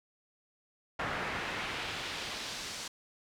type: noise with band-pass filter sweep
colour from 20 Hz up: brown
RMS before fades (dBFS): -38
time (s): 0.99-2.88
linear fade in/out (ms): 5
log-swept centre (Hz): 1500 to 6000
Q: 1.1
effects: none